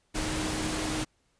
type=tone in noise; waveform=sine; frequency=311.1 Hz; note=D#4; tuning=in tune; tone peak=-34 dBFS; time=0.14-1.05 s; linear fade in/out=20 ms; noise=pink; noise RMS=-32 dBFS; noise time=0.14-1.05 s; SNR=-5 dB; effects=pink hiss -71 dBFS RMS until 1.39 s + resampled to 22050 Hz